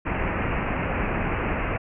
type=low-pass noise; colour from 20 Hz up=pink; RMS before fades=-26 dBFS; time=0.05-1.78 s; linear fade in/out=20 ms; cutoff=2700 Hz; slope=96 dB/octave; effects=none